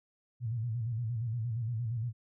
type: tone with vibrato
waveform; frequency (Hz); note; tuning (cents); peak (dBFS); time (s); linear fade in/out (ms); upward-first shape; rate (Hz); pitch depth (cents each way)
sine; 115.7; A#2; -13; -31; 0.4-2.13; 50; square; 8.6; 91
effects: none